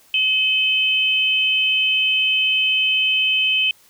sine tone pair together, 2568 / 3060 Hz, E7 / G7, -46 / -42 cents, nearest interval minor third, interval 304 cents, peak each -18 dBFS, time 0.14-3.71 s, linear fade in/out 2 ms, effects white hiss -53 dBFS RMS until 3.89 s

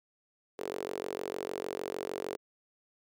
sawtooth tone with high-pass filter, 46.58 Hz, F#1, 12 cents sharp, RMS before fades -38 dBFS, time 0.58-2.37 s, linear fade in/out 20 ms, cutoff 420 Hz, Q 4.4, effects none

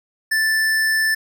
sine tone with hard clipping, 1761 Hz, A6, 1 cent sharp, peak -17 dBFS, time 0.31-1.15 s, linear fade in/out 10 ms, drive 18 dB, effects none

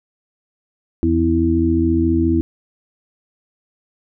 harmonic tone with a mistuned harmonic, 84.8 Hz, E2, 50 cents sharp, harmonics 1 / 2 / 3 / 4, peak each -19 / -27 / -19 / -16 dBFS, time 1.03-2.41 s, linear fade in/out 0 ms, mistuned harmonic 4, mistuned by -54 cents, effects none

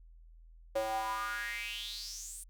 square tone with high-pass filter sweep, 110 Hz, A2, in tune, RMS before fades -38 dBFS, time 0.75-2.44 s, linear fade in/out 10 ms, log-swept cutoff 540 to 9400 Hz, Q 6.4, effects added 41 Hz sine -53 dBFS peak until 2.49 s

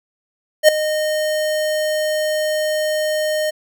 square tone with ADSR envelope, 615 Hz, D#5, 20 cents flat, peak -4 dBFS, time 0.63-3.51 s, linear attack 55 ms, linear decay 4 ms, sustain -14 dB, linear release 16 ms, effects none

